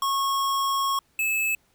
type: tone pair in turn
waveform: square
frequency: 1095 / 2604 Hz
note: C#6 / E7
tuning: -22 / -22 cents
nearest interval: octave + minor third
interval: 1500 cents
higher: second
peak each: -23 dBFS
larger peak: neither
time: 0.02-0.99 / 1.19-1.55 s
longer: first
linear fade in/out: 2 ms
effects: pink hiss -65 dBFS RMS until 1.74 s